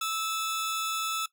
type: tone pair together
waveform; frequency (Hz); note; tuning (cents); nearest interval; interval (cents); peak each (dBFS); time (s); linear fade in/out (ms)
sawtooth; 1310 / 3497; E6 / A7; -11 / -11; octave + perfect fourth; 1700; -26 / -32; 0.01-1.26; 5
effects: noise-tail reverb RT60 0.1 s tail -17 dB re dry